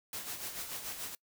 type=noise with tremolo; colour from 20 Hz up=white; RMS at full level=-39 dBFS; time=0.13-1.15 s; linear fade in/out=2 ms; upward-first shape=sine; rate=6.9 Hz; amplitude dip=55%; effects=noise-tail reverb RT60 0.1 s tail -25 dB re dry